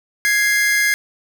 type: tone pair together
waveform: 45% pulse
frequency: 1661.2 / 2097 Hz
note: G#6 / C7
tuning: 0 / +3 cents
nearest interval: major third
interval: 403 cents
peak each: -17 dBFS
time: 0.25-0.94 s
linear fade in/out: 0 ms
effects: none